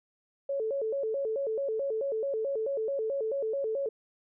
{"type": "tone with vibrato", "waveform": "sine", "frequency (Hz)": 493.9, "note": "B4", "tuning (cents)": 0, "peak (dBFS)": -28, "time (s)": [0.49, 3.89], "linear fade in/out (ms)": 5, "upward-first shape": "square", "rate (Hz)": 4.6, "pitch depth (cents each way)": 200, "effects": []}